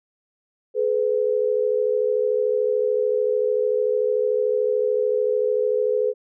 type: tone pair together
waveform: sine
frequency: 426.5 / 500 Hz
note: G#4 / B4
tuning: +46 / +21 cents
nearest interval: minor third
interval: 275 cents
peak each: -21 dBFS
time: 0.74-6.14 s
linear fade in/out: 50 ms
effects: none